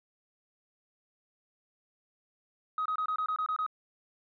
sine tone bursts, 1261 Hz, D#6, 23 cents sharp, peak -27 dBFS, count 9, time 2.78-3.664 s, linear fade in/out 2 ms, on 76 ms, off 25 ms, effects tanh soft clip ceiling -25 dBFS

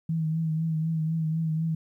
sine tone with vibrato, 160.1 Hz, D#3, 50 cents sharp, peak -24 dBFS, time 0.09-1.75 s, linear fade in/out 5 ms, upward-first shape triangle, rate 4 Hz, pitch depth 46 cents each way, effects 11-bit

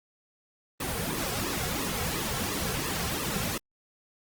pink noise with flanger, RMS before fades -31 dBFS, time 0.8-3.58 s, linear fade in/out 5 ms, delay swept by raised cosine 1.3 to 3.4 ms, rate 2.9 Hz, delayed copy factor -0.8, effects Opus 24 kbps

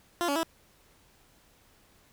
15% pulse tone with pitch steps, 346.6 / 283.4 / 327.7 Hz, F4 / C#4 / E4, -13 / +38 / -10 cents, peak -20 dBFS, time 0.21-0.432 s, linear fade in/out 0 ms, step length 74 ms, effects pink hiss -62 dBFS RMS until 2.12 s

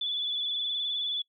sine tone with vibrato, 3451 Hz, A7, 34 cents flat, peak -28 dBFS, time 0.01-1.22 s, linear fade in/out 5 ms, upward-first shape triangle, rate 19 Hz, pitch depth 44 cents each way, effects noise-tail reverb RT60 0.1 s tail -24 dB re dry

